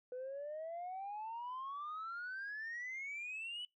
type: exponential sweep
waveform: sine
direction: up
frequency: 493.9 to 2991 Hz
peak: -40 dBFS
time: 0.12-3.65 s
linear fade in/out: 2 ms
effects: noise-tail reverb RT60 0.2 s tail -26 dB re dry + tanh soft clip ceiling -39 dBFS